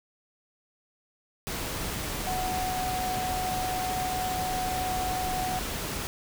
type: tone in noise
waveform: sine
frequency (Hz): 740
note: F#5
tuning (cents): 0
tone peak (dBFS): -29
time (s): 2.27-5.59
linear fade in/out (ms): 0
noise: pink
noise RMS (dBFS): -33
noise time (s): 1.47-6.07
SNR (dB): +1
effects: none